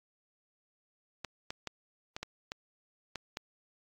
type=clicks; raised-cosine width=0.2 ms; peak=-20 dBFS; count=8; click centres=1.247 / 1.505 / 1.673 / 2.165 / 2.23 / 2.519 / 3.157 / 3.371 s; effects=AAC 64 kbps